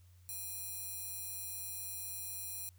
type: tone with high-pass filter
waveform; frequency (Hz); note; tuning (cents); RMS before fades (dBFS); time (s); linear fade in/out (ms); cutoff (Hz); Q
square; 824; G#5; -14; -43; 0.29-2.69; 0; 10000; 0.74
effects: added 90 Hz sine -58 dBFS peak until 2.78 s + white hiss -72 dBFS RMS until 2.78 s